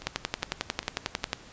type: two click trains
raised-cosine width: 0.2 ms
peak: -23 / -9 dBFS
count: 4 / 15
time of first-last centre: 0.02-1.235 / 0.07-1.331 s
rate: 2.47 / 11.1 Hz
effects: pink hiss -50 dBFS RMS until 1.52 s + resampled to 16000 Hz